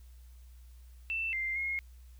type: tone with pitch steps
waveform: sine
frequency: 2669 / 2093 / 2152 Hz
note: E7 / C7 / C7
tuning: +21 / 0 / +48 cents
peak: -31 dBFS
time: 1.1-1.79 s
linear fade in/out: 0 ms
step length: 230 ms
effects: added 61 Hz sine -50 dBFS peak until 2.19 s + white hiss -68 dBFS RMS until 2.19 s